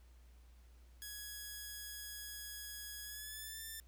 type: tone with pitch glide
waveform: 5% pulse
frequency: 1669 to 1778.5 Hz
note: G#6 to A6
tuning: +8 to +18 cents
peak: -35 dBFS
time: 1.02-3.8 s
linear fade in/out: 0 ms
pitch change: +110 cents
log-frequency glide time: 3.02-3.62 s
effects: added 60 Hz sine -58 dBFS peak until 3.87 s + pink hiss -72 dBFS RMS until 3.87 s